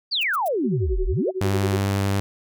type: exponential two-way sweep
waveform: sine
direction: down then up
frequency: 4871 to 30.1 to 754 Hz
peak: -20 dBFS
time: 0.11-1.31 s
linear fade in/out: 20 ms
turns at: 1.04 s
type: noise bursts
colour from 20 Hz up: violet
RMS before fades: -36 dBFS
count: 3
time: 0.21-0.482 s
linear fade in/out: 2 ms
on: 24 ms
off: 100 ms
type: tone with tremolo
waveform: sine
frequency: 374.9 Hz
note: F#4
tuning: 23 cents sharp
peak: -22 dBFS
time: 0.63-1.79 s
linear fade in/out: 20 ms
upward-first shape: sine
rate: 11 Hz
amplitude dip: 95%
type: tone with vibrato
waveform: sawtooth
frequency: 98.8 Hz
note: G2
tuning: 14 cents sharp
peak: -16 dBFS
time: 1.41-2.2 s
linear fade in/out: 0 ms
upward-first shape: triangle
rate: 11 Hz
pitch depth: 12 cents each way
effects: none